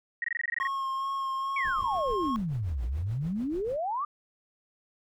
sine tone bursts, 1885 Hz, A#6, 19 cents sharp, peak -27 dBFS, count 11, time 0.22-0.672 s, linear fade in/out 2 ms, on 22 ms, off 21 ms
triangle tone with vibrato, 1079 Hz, C#6, 47 cents flat, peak -27 dBFS, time 0.6-2.36 s, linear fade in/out 0 ms, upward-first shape sine, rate 2.4 Hz, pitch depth 18 cents each way
sine exponential two-way sweep, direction down then up, 2339 to 55.7 to 1229 Hz, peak -28 dBFS, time 1.56-4.05 s, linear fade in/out 5 ms, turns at 2.84 s
brown noise with tremolo, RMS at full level -41 dBFS, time 1.64-3.79 s, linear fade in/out 10 ms, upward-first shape triangle, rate 6.9 Hz, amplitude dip 95%
effects none

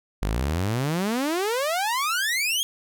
sawtooth exponential sweep, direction up, 46.23 to 3322 Hz, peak -19 dBFS, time 0.22-2.63 s, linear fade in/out 0 ms, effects none

